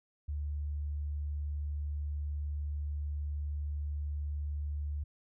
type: tone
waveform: sine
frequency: 73.42 Hz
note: D2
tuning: in tune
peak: -33 dBFS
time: 0.28-5.04 s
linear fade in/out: 10 ms
effects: none